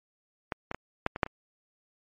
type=clicks; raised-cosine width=0.5 ms; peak=-15 / -17 / -19 / -11 / -19 / -7 / -23 dBFS; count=7; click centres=0.522 / 0.714 / 0.746 / 1.064 / 1.161 / 1.232 / 1.264 s; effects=MP3 48 kbps